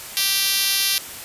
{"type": "tone with high-pass filter", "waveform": "5% pulse", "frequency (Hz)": 391.8, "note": "G4", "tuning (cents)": -1, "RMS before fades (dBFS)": -20, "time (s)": [0.17, 0.98], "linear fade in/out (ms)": 0, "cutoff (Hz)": 4000, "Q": 0.59, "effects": ["white hiss -35 dBFS RMS until 1.24 s", "resampled to 32000 Hz"]}